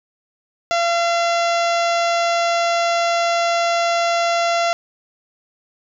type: harmonic tone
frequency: 683 Hz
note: F5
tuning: 39 cents flat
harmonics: 1 / 2 / 3 / 4 / 5 / 6 / 7 / 8 / 9 / 10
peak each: -17 / -23 / -27 / -29 / -31 / -33 / -34 / -35 / -36 / -37 dBFS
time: 0.71-4.73 s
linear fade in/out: 0 ms
effects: 9-bit